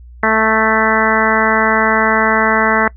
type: harmonic tone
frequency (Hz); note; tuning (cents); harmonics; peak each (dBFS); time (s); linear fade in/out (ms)
220; A3; 0; 1 / 2 / 3 / 4 / 5 / 6 / 7 / 8 / 9; -19 / -19 / -19 / -19 / -19 / -19 / -19 / -19 / -19; 0.23-2.88; 2
effects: noise-tail reverb RT60 0.1 s tail -22 dB re dry + added 60 Hz sine -34 dBFS peak until 2.96 s